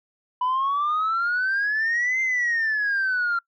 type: exponential two-way sweep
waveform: sine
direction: up then down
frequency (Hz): 987.8 to 2093 to 1372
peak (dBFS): -19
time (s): 0.41-3.39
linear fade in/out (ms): 5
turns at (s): 2.21
effects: noise-tail reverb RT60 0.1 s tail -24 dB re dry + tanh soft clip ceiling -18 dBFS